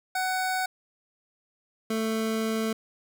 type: tone pair in turn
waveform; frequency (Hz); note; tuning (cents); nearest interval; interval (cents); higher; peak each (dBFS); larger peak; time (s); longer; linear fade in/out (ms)
25% pulse; 747 / 221.6; F#5 / A3; +16 / +13; octave + major sixth; 2103; first; -22; neither; 0.15-0.66 / 1.9-2.73; second; 5
effects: none